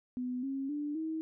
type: tone with pitch steps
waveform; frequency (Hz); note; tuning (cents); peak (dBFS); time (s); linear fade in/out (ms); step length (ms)
sine; 250 / 271.1 / 293.9 / 318.6; B3 / C#4 / D4 / D#4; +21 / -38 / +1 / +41; -33; 0.17-1.21; 0; 260
effects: none